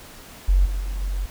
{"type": "tone with level steps", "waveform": "sine", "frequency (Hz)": 46.25, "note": "F#1", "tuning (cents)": 0, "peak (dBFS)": [-13, -22, -24, -22], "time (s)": [0.48, 1.26], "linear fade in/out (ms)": 10, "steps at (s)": [0.65, 0.8, 1.01], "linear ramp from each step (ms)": 10, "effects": ["pink hiss -43 dBFS RMS until 1.3 s"]}